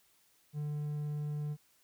triangle tone, 148.5 Hz, D3, 20 cents sharp, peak -32 dBFS, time 0.53-1.57 s, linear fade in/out 50 ms, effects white hiss -69 dBFS RMS until 1.83 s

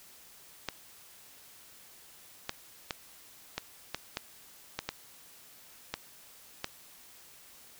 clicks, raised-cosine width 0.2 ms, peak -15 dBFS, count 10, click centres 0.687 / 2.494 / 2.908 / 3.58 / 3.946 / 4.171 / 4.79 / 4.89 / 5.94 / 6.644 s, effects white hiss -55 dBFS RMS until 7.79 s

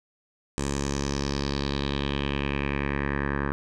10% pulse tone with low-pass filter sweep, 70.1 Hz, C#2, 20 cents sharp, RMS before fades -28 dBFS, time 0.58-3.52 s, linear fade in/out 0 ms, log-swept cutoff 7900 to 1500 Hz, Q 3.4, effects none

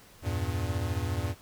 square chord, E diminished, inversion none, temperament equal with one note detuned, 83.51 / 98 / 116.54 Hz, E2 / G2 / Bb2, +23 / 0 / 0 cents, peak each -33 / -33 / -36 dBFS, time 0.22-1.35 s, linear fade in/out 50 ms, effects pink hiss -55 dBFS RMS until 1.41 s

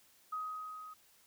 sine tone with level ramp, 1258 Hz, D#6, 19 cents sharp, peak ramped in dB -35 to -47 dBFS, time 0.32-0.94 s, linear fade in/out 10 ms, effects white hiss -66 dBFS RMS until 1.26 s

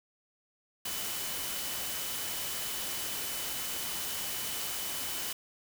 sine tone in noise, 3000 Hz, F#7, 23 cents sharp, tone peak -45 dBFS, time 0.85-5.33 s, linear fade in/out 5 ms, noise white, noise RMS -36 dBFS, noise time 0.85-5.33 s, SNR -12 dB, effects none

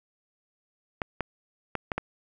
clicks, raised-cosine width 0.5 ms, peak -13 dBFS, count 5, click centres 1.018 / 1.207 / 1.753 / 1.918 / 1.98 s, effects none

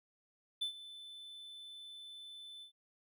triangle tone with ADSR envelope, 3518 Hz, A7, 1 cent flat, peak -31 dBFS, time 0.61-2.72 s, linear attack 11 ms, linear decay 100 ms, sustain -16 dB, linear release 100 ms, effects none

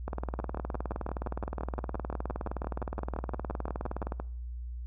two click trains, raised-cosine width 1 ms, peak -20 / -21 dBFS, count 79 / 23, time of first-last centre 0.08-4.121 / 0.4-4.2 s, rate 19.3 / 5.79 Hz, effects noise-tail reverb RT60 0.6 s tail -23 dB re dry + added 60 Hz sine -36 dBFS peak until 4.86 s

